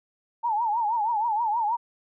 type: tone with vibrato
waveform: sine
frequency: 890 Hz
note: A5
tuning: 20 cents sharp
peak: -22 dBFS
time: 0.43-1.77 s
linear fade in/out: 20 ms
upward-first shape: triangle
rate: 6.3 Hz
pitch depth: 160 cents each way
effects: none

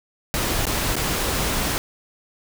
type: noise with dropouts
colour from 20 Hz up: pink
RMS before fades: -23 dBFS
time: 0.34-1.78 s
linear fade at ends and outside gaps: 0 ms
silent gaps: 0.654-0.668 / 0.956-0.965 s
effects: none

